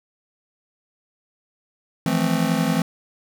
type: chord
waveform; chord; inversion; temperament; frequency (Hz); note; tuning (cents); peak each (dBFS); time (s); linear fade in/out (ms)
square; F major seventh; third; just; 163.7 / 174.61 / 218.3 / 261.9; E3 / F3 / A3 / C4; -12 / 0 / -13 / +2; -25; 2.06-2.82; 2
effects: none